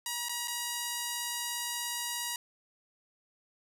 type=tone with dropouts; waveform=5% pulse; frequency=957 Hz; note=A#5; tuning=45 cents sharp; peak=-21 dBFS; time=0.06-2.36 s; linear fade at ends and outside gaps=2 ms; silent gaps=0.286-0.293 / 0.475-0.48 s; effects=none